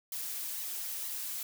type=noise with flanger; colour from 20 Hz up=blue; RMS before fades=-38 dBFS; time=0.12-1.43 s; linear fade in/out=2 ms; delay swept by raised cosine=0.97 to 4.27 ms; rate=2.1 Hz; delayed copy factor=+0.55; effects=none